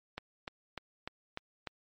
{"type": "click train", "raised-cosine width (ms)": 0.3, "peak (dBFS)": -22, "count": 6, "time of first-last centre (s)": [0.18, 1.673], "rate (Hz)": 3.35, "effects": ["MP3 48 kbps"]}